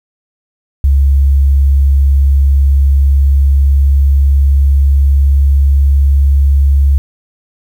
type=tone with pitch glide; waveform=sine; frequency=69 to 69.52 Hz; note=C#2 to C#2; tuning=-7 to +6 cents; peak=-5 dBFS; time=0.84-6.98 s; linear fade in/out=0 ms; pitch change=+13 cents; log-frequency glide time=2.34-6.25 s; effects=7-bit